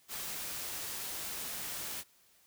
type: noise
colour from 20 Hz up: white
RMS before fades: -40 dBFS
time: 0.08-2.04 s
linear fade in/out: 50 ms
effects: white hiss -66 dBFS RMS until 2.46 s